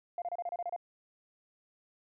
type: tone bursts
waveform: sine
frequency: 698.5 Hz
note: F5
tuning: in tune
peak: -32 dBFS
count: 9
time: 0.18-0.763 s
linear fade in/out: 2 ms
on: 39 ms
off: 29 ms
effects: tanh soft clip ceiling -28 dBFS